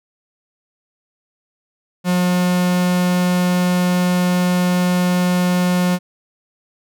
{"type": "tone", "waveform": "45% pulse", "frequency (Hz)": 179.5, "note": "F3", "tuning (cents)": 48, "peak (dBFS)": -14, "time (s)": [2.04, 5.99], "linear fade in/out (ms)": 50, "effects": []}